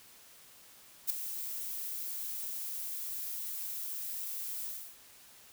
violet noise with ADSR envelope, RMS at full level -27 dBFS, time 1.07-4.97 s, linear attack 31 ms, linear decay 4 ms, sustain -12 dB, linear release 310 ms, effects white hiss -57 dBFS RMS until 5.52 s

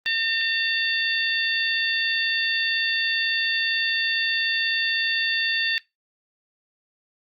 harmonic tone with a mistuned harmonic, 909 Hz, A#5, 44 cents flat, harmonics 2 / 3 / 4 / 5, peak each -24 / -27 / -27 / -30 dBFS, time 0.06-5.78 s, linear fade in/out 0 ms, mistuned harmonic 4, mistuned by -42 cents, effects noise-tail reverb RT60 0.2 s tail -22 dB re dry + Opus 24 kbps

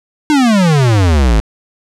square exponential sweep, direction down, 311.1 to 50.7 Hz, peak -8 dBFS, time 0.3-1.4 s, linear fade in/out 0 ms, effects low-pass 8000 Hz 12 dB/octave

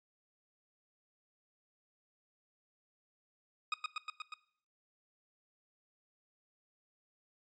20% pulse tone with echo, 1248 Hz, D#6, 5 cents sharp, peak -27 dBFS, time 3.72-3.74 s, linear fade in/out 2 ms, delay 120 ms, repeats 5, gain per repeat -2 dB, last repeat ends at 4.34 s, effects noise-tail reverb RT60 0.6 s tail -20 dB re dry + resampled to 16000 Hz

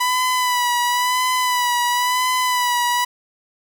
sawtooth tone with vibrato, 990 Hz, B5, 4 cents sharp, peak -13 dBFS, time 0-3.05 s, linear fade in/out 10 ms, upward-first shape sine, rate 0.97 Hz, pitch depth 38 cents each way, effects none

